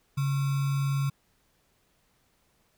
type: tone with sample-and-hold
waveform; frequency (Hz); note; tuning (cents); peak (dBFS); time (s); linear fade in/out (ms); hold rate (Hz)
sine; 138.59; C#3; 0; -24; 0.17-1.1; 10; 1225
effects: pink hiss -69 dBFS RMS until 2.77 s